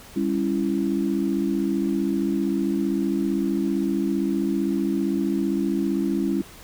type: chord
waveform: sine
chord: C# diminished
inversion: second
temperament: just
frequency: 199.57 / 277.2 / 332.6 Hz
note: G3 / C#4 / E4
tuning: +31 / 0 / +16 cents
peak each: -25 dBFS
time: 0.16-6.42 s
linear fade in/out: 5 ms
effects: pink hiss -45 dBFS RMS until 6.63 s